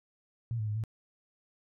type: tone with pitch steps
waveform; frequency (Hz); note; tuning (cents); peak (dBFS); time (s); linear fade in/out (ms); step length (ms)
sine; 116.4 / 107.7 / 105.4 / 111; A#2 / A2 / G#2 / A2; -2 / -37 / +26 / +16; -30; 0.51-0.838; 0; 82
effects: none